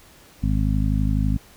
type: harmonic tone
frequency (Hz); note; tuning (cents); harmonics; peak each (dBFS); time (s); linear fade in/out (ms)
52; G#1; +3; 1 / 2 / 3 / 4 / 5; -21 / -24 / -26 / -27 / -28; 0.42-1.38; 20
effects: pink hiss -50 dBFS RMS until 1.56 s